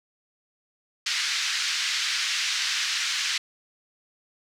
white band-pass noise, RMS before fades -27 dBFS, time 1.06-3.38 s, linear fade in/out 5 ms, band 1500 to 5600 Hz, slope 24 dB/octave, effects none

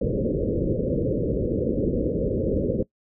white low-pass noise, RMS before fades -24 dBFS, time 0.01-2.83 s, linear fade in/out 5 ms, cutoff 550 Hz, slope 96 dB/octave, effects noise-tail reverb RT60 0.1 s tail -21 dB re dry

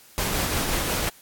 pink noise with tremolo, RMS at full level -24 dBFS, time 0.18-1.09 s, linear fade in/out 0 ms, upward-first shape triangle, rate 5.7 Hz, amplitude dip 30%, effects white hiss -51 dBFS RMS until 1.21 s + AAC 64 kbps

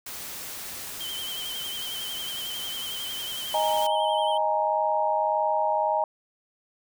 white noise, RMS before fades -37 dBFS, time 0.06-3.87 s, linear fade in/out 5 ms
triangle tone with vibrato, 3115 Hz, G7, 12 cents flat, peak -31 dBFS, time 1-4.38 s, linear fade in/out 10 ms, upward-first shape sine, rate 11 Hz, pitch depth 52 cents each way
sine chord, D# suspended fourth, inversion none, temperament equal, 622.3 / 830.6 / 932.3 Hz, D#5 / G#5 / A#5, 0 / 0 / 0 cents, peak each -26 dBFS, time 3.54-6.04 s, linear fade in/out 2 ms
effects none

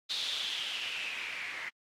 blue noise with low-pass filter sweep, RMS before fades -37 dBFS, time 0.09-1.7 s, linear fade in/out 20 ms, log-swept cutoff 3900 to 2000 Hz, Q 5, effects AAC 64 kbps

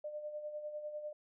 sine tone with tremolo, 600 Hz, D5, 37 cents sharp, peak -38 dBFS, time 0.04-1.13 s, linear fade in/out 5 ms, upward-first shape sine, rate 10 Hz, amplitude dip 55%, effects none

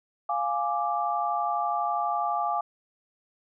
sine chord, D diminished, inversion first, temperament equal, 698.5 / 830.6 / 1174.7 Hz, F5 / Ab5 / D6, 0 / 0 / 0 cents, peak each -29 dBFS, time 0.29-2.61 s, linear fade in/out 5 ms, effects none

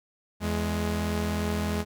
sawtooth tone pair together, 83 / 209.1 Hz, E2 / G#3, +12 / +12 cents, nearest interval octave + major third, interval 1600 cents, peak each -25 / -25 dBFS, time 0.4-1.85 s, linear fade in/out 50 ms, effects none

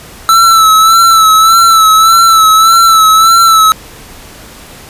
square tone with vibrato, 1321 Hz, E6, 3 cents sharp, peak -3 dBFS, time 0.29-3.72 s, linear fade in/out 0 ms, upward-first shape sine, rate 1.7 Hz, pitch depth 44 cents each way, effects pink hiss -32 dBFS RMS until 4.89 s + resampled to 32000 Hz

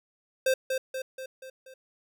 square tone with echo, 523.3 Hz, C5, in tune, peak -22 dBFS, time 0.46-0.54 s, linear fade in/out 5 ms, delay 240 ms, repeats 5, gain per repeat -5 dB, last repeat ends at 1.74 s, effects none

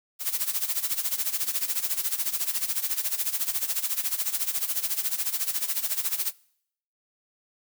blue noise with tremolo, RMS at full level -25 dBFS, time 0.19-6.33 s, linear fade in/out 50 ms, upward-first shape sine, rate 14 Hz, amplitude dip 80%, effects noise-tail reverb RT60 0.7 s tail -24 dB re dry

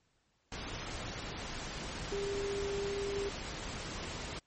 sine tone in noise, 400 Hz, G4, 35 cents sharp, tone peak -34 dBFS, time 2.12-3.29 s, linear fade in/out 2 ms, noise pink, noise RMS -41 dBFS, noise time 0.52-4.39 s, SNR +4 dB, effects pink hiss -75 dBFS RMS until 4.46 s + MP3 32 kbps

